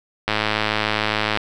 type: click train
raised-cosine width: 0.3 ms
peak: -3 dBFS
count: 118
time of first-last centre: 0.28-1.373 s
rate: 107 Hz
effects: none